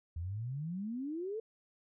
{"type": "exponential sweep", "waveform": "sine", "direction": "up", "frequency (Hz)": [79.1, 457.5], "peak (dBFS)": -36, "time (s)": [0.16, 1.4], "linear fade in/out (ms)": 5, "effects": []}